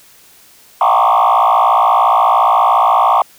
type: tone with frequency modulation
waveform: sine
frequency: 932.3 Hz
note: A#5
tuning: in tune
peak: -6 dBFS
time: 0.81-3.22 s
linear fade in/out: 2 ms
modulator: 57.1 Hz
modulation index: 4.3
effects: tanh soft clip ceiling -5 dBFS + white hiss -45 dBFS RMS until 3.38 s